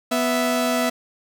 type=tone pair together; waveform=sawtooth; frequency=247 / 659.3 Hz; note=B3 / E5; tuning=0 / 0 cents; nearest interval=octave + perfect fourth; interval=1700 cents; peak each=-18 dBFS; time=0.11-0.9 s; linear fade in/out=10 ms; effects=none